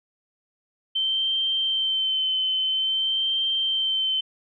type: tone with vibrato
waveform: sine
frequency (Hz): 3100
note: G7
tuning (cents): -20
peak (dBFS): -21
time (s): 0.95-4.21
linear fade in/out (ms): 10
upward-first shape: sine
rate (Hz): 0.5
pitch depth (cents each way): 23
effects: none